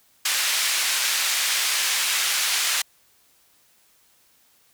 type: band-pass noise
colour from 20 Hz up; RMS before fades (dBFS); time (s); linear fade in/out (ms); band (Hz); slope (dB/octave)
pink; -23; 0.25-2.82; 5; 2000 to 11000; 12
effects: white hiss -60 dBFS RMS until 4.73 s